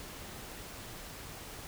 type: silence
effects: pink hiss -46 dBFS RMS until 1.67 s